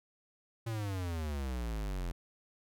square exponential sweep, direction down, 116.54 to 41.74 Hz, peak -35 dBFS, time 0.66-2.12 s, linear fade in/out 10 ms, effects none

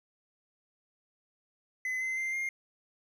triangle tone with pitch steps, 2029 / 2059 / 2088 / 2119 Hz, B6 / C7 / C7 / C7, +46 / -28 / -4 / +21 cents, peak -29 dBFS, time 1.85-2.49 s, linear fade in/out 2 ms, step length 160 ms, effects none

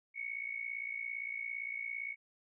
sine tone with amplitude modulation, 2217 Hz, C#7, in tune, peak -34 dBFS, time 0.14-2.16 s, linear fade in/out 50 ms, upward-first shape sine, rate 57.6 Hz, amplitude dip 80%, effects none

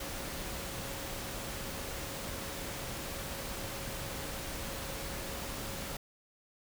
sine tone in noise, 548 Hz, C#5, 20 cents flat, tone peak -49 dBFS, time 0-5.97 s, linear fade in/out 5 ms, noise pink, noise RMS -40 dBFS, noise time 0-5.97 s, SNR -12 dB, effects none

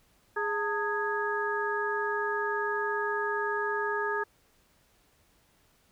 harmonic tone with a mistuned harmonic, 415.3 Hz, G#4, in tune, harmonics 1 / 2 / 3 / 4, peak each -32 / -34 / -35 / -32 dBFS, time 0.36-4.24 s, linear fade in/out 10 ms, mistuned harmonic 2, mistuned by +140 cents, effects pink hiss -66 dBFS RMS until 5.91 s

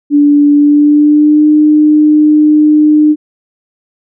sine tone with pitch glide, 290.5 to 302.8 Hz, D4 to D#4, -19 to -47 cents, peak -3 dBFS, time 0.1-3.16 s, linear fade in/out 50 ms, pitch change +72 cents, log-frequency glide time 0.54-1.48 s, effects none

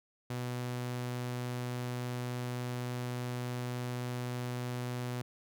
sawtooth tone, 123.47 Hz, B2, in tune, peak -31 dBFS, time 0.3-5.22 s, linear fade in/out 5 ms, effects none

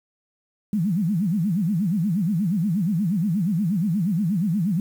sine tone with vibrato, 185.5 Hz, F#3, 5 cents sharp, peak -19 dBFS, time 0.73-4.8 s, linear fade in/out 2 ms, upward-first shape sine, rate 8.4 Hz, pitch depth 280 cents each way, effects 8-bit

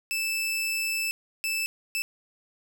sawtooth tone bursts at uneven times, 2635 Hz, E7, 1 cent flat, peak -23 dBFS, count 3, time 0.11-1.11 / 1.44-1.66 / 1.95-2.02 s, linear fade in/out 0 ms, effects none

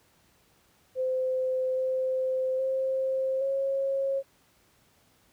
sine tone with pitch steps, 516 / 519 / 528 / 544 Hz, C5 / C5 / C5 / C#5, -24 / -14 / +16 / -33 cents, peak -25 dBFS, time 0.95-4.23 s, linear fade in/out 50 ms, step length 820 ms, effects pink hiss -64 dBFS RMS until 5.32 s + high-pass 60 Hz 12 dB/octave

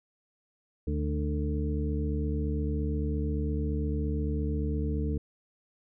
harmonic tone with a mistuned harmonic, 74.4 Hz, D2, 23 cents sharp, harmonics 1 / 2 / 3 / 4 / 6, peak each -29 / -35 / -36 / -36 / -38 dBFS, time 0.87-5.18 s, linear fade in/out 5 ms, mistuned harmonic 3, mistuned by -44 cents, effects none

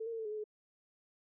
sine tone with pitch steps, 444.1 / 462 / 452.8 / 442.9 / 420.4 / 429.3 / 424.7 Hz, A4 / A#4 / A4 / A4 / G#4 / A4 / G#4, +16 / -16 / +50 / +11 / +21 / -43 / +39 cents, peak -37 dBFS, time 0-0.441 s, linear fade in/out 10 ms, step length 63 ms, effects none

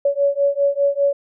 sine beating tone pair, 561 / 566 Hz, C#5 / C#5, +21 / +36 cents, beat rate 5 Hz, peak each -18 dBFS, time 0.05-1.13 s, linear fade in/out 5 ms, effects none

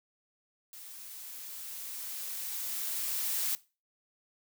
blue noise with level ramp, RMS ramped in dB -48 to -31 dBFS, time 0.73-3.55 s, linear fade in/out 0 ms, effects noise-tail reverb RT60 0.3 s tail -19 dB re dry

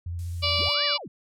sine tone with vibrato, 86.3 Hz, F2, 20 cents flat, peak -29 dBFS, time 0.06-0.69 s, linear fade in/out 5 ms, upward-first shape triangle, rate 15 Hz, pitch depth 47 cents each way
violet noise, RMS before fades -43 dBFS, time 0.19-0.74 s, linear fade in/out 0 ms
harmonic tone, 581 Hz, D5, 19 cents flat, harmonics 1 / 2 / 4 / 5 / 6 / 7 / 8 / 9, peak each -32 / -32 / -30 / -28 / -33 / -29 / -28 / -33 dBFS, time 0.42-0.98 s, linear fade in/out 20 ms
sine linear two-way sweep, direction up then down, 103.83 to 1975.5 to 103.83 Hz, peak -36 dBFS, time 0.58-1.08 s, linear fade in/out 5 ms, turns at 0.85 s
effects low-pass 8000 Hz 12 dB/octave

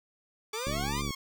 sawtooth exponential sweep, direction up, 416.8 to 1097 Hz, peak -31 dBFS, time 0.53-1.02 s, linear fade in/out 10 ms
10% pulse tone with vibrato, 1143 Hz, D6, 47 cents flat, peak -28 dBFS, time 0.53-1.15 s, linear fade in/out 5 ms, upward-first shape sine, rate 2.8 Hz, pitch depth 95 cents each way
click train, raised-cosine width 3 ms, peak -23 dBFS, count 32, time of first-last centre 0.67-1.107 s, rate 71 Hz
effects none

